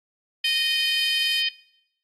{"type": "harmonic tone", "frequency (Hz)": 618, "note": "D#5", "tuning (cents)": -12, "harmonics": [3, 4, 5, 6, 7, 8], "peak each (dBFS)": [-32, -27, -22, -35, -34, -29], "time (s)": [0.44, 1.49], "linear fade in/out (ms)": 5}
{"type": "noise", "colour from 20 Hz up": "violet", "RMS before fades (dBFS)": -33, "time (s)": [0.44, 1.42], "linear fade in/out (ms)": 20}
{"effects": ["noise-tail reverb RT60 0.8 s tail -22 dB re dry", "AAC 32 kbps"]}